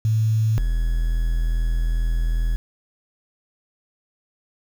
sine / triangle tone pair in turn, 110 / 41.2 Hz, A2 / E1, 0 / 0 cents, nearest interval octave + perfect fourth, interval 1700 cents, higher first, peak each -16 dBFS, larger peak neither, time 0.05-0.58 / 0.58-2.56 s, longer second, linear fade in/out 0 ms, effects 7-bit

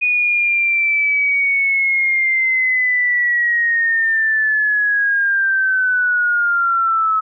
sine linear sweep, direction down, 2475 to 1287 Hz, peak -13 dBFS, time 0.01-7.21 s, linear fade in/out 20 ms, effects none

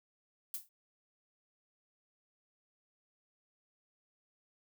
violet noise with exponential decay, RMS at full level -35 dBFS, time 0.54-0.69 s, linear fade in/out 2 ms, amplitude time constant 31 ms, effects none

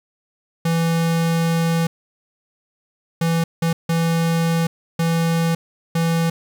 square tone bursts at uneven times, 165.9 Hz, E3, 11 cents sharp, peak -17 dBFS, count 6, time 0.65-1.87 / 3.21-3.44 / 3.62-3.73 / 3.89-4.67 / 4.99-5.55 / 5.95-6.3 s, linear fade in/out 5 ms, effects 9-bit

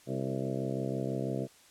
harmonic tone with a mistuned harmonic, 66.1 Hz, C2, 18 cents sharp, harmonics 2 / 3 / 4 / 5 / 6 / 7 / 8 / 9 / 10, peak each -36 / -38 / -39 / -40 / -41 / -41 / -42 / -43 / -43 dBFS, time 0.06-1.48 s, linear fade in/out 50 ms, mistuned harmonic 6, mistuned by -27 cents, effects white hiss -59 dBFS RMS until 1.7 s + low-pass 10000 Hz 12 dB/octave

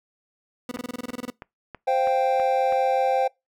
30% pulse tone bursts, 246.4 Hz, B3, 4 cents flat, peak -26 dBFS, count 13, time 0.69-1.302 s, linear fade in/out 2 ms, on 24 ms, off 25 ms
click train, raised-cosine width 0.5 ms, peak -22 dBFS, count 7, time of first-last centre 0.77-2.724 s, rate 3.07 Hz
triangle chord, C suspended fourth, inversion none, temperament equal, 523.3 / 698.5 / 784 Hz, C5 / F5 / G5, 0 / 0 / 0 cents, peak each -21 / -26 / -20 dBFS, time 1.87-3.28 s, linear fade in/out 10 ms
effects noise-tail reverb RT60 0.2 s tail -24 dB re dry

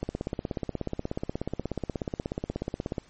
click train, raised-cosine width 2 ms, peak -16 dBFS, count 50, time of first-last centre 0.03-2.982 s, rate 16.6 Hz, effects pink hiss -58 dBFS RMS until 3.09 s + MP3 32 kbps

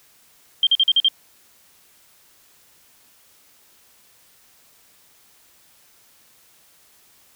sine tone bursts, 3174 Hz, G7, 21 cents sharp, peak -12 dBFS, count 6, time 0.63-1.084 s, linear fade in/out 2 ms, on 39 ms, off 44 ms, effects white hiss -55 dBFS RMS until 7.35 s

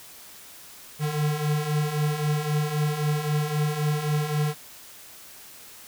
square beating tone pair, 147.3 / 151.1 Hz, D3 / D3, +6 / +50 cents, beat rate 3.8 Hz, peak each -30 / -25 dBFS, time 0.99-4.55 s, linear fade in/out 50 ms, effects white hiss -46 dBFS RMS until 5.87 s

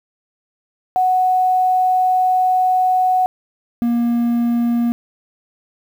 sine / triangle tone pair in turn, 740 / 236.7 Hz, F#5 / A#3, 0 / +27 cents, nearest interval octave + minor sixth, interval 1973 cents, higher first, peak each -12 dBFS, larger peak neither, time 0.96-3.26 / 3.82-4.92 s, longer first, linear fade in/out 0 ms, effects 7-bit

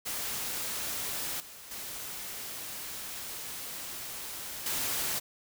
white noise with level steps, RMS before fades -35 / -48 / -40 / -32 dBFS, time 0.05-5.2 s, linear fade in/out 20 ms, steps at 1.4 / 1.71 / 4.66 s, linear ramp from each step 2 ms, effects none

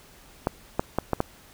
clicks, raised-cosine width 1 ms, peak -8 dBFS, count 5, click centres 0.471 / 0.795 / 0.986 / 1.133 / 1.204 s, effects pink hiss -52 dBFS RMS until 1.53 s

